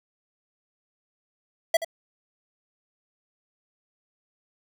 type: tone with echo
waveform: square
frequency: 660 Hz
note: E5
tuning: 2 cents sharp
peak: -17 dBFS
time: 1.74-1.77 s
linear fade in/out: 5 ms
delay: 77 ms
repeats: 1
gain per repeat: -12 dB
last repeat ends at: 1.847 s
effects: none